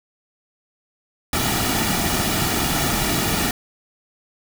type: noise with comb filter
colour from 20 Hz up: pink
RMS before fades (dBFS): -21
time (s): 1.33-3.51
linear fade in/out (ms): 2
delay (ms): 1.9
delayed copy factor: -0.55
effects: none